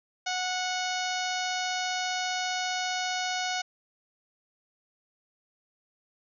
harmonic tone, 735 Hz, F#5, 12 cents flat, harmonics 1 / 2 / 3 / 4 / 5 / 6 / 7 / 8 / 9, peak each -32 / -35 / -37 / -38 / -39 / -40 / -40 / -41 / -42 dBFS, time 0.26-3.62 s, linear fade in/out 10 ms, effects none

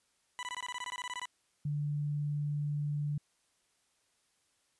20% pulse tone bursts, 990 Hz, B5, 4 cents sharp, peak -32 dBFS, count 15, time 0.39-1.255 s, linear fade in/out 0 ms, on 39 ms, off 20 ms
sine tone, 146.83 Hz, D3, in tune, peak -31 dBFS, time 1.65-3.18 s, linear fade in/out 5 ms
effects white hiss -74 dBFS RMS until 4.79 s + resampled to 24000 Hz

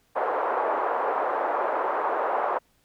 white band-pass noise, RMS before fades -26 dBFS, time 0.15-2.59 s, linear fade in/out 20 ms, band 450 to 1100 Hz, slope 24 dB/octave, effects pink hiss -66 dBFS RMS until 2.84 s

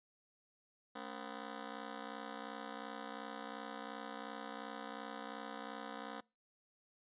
10% pulse ring-modulated tone, 250.2 Hz, B3, 23 cents sharp, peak -33 dBFS, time 0.95-6.21 s, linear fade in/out 10 ms, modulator 31.4 Hz, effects noise-tail reverb RT60 0.3 s tail -26 dB re dry + resampled to 8000 Hz

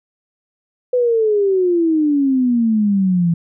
sine exponential sweep, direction down, 505 to 165.7 Hz, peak -12 dBFS, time 0.93-3.34 s, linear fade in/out 5 ms, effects none

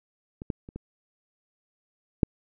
clicks, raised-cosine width 3 ms, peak -24 / -15 / -29 / -23 / -6 dBFS, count 5, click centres 0.419 / 0.502 / 0.689 / 0.76 / 2.232 s, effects none

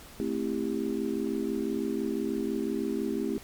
sine chord, A minor seventh, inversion none, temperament just, 220 / 264 / 330 / 396 Hz, A3 / C4 / E4 / G4, 0 / +16 / +2 / +18 cents, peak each -33 dBFS, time 0.2-3.38 s, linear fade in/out 0 ms, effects pink hiss -49 dBFS RMS until 3.43 s + MP3 96 kbps

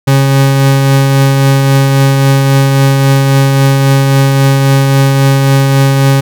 40% pulse tone with tremolo, 136.6 Hz, C#3, 25 cents flat, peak -3 dBFS, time 0.07-6.21 s, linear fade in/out 10 ms, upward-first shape triangle, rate 3.7 Hz, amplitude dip 30%, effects none

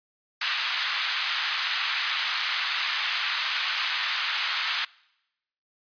white band-pass noise, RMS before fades -28 dBFS, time 0.41-4.85 s, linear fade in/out 5 ms, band 1100 to 4100 Hz, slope 24 dB/octave, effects noise-tail reverb RT60 0.9 s tail -24 dB re dry + resampled to 11025 Hz

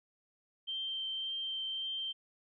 sine tone with vibrato, 3136 Hz, G7, in tune, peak -35 dBFS, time 0.67-2.13 s, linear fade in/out 20 ms, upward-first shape triangle, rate 1.8 Hz, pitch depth 9 cents each way, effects none

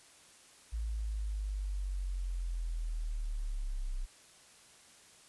sine linear sweep, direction down, 55.7 to 31.66 Hz, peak -33 dBFS, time 0.72-4.06 s, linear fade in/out 20 ms, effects white hiss -59 dBFS RMS until 5.28 s + resampled to 24000 Hz

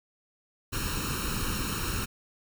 pink noise with comb filter, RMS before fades -31 dBFS, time 0.72-2.06 s, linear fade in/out 20 ms, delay 0.73 ms, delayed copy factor +0.85, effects none

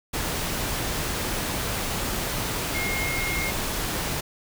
sine tone in noise, 2143 Hz, C7, 41 cents sharp, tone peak -28 dBFS, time 2.74-3.51 s, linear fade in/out 10 ms, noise pink, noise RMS -28 dBFS, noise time 0.13-4.21 s, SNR -3 dB, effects none

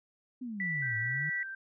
sine exponential two-way sweep, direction down then up, 261.5 to 110 to 157.6 Hz, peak -36 dBFS, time 0.41-1.3 s, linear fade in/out 10 ms, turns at 0.97 s
sine tone with pitch glide, 1967 to 1950 Hz, B6 to B6, -7 to -23 cents, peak -31 dBFS, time 0.6-1.43 s, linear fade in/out 2 ms, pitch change -16 cents, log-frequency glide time 0.84-0.93 s
sine tone, 1568 Hz, G6, in tune, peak -38 dBFS, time 0.82-1.55 s, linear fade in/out 5 ms
effects none

